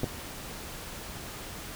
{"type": "clicks", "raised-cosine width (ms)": 2, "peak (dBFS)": -16, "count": 2, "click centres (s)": [0.034, 0.042], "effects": ["pink hiss -41 dBFS RMS until 1.75 s"]}